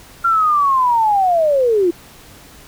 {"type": "linear sweep", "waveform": "sine", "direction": "down", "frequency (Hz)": [1384, 330.6], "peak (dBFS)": -11, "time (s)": [0.24, 1.91], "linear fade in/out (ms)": 10, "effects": ["pink hiss -42 dBFS RMS until 2.67 s"]}